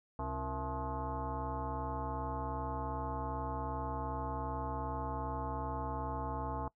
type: tone with frequency modulation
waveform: sine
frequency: 466.2 Hz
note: A#4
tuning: in tune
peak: -35 dBFS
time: 0.19-6.68 s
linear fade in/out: 2 ms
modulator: 199 Hz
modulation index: 3.1
effects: noise-tail reverb RT60 0.1 s tail -22 dB re dry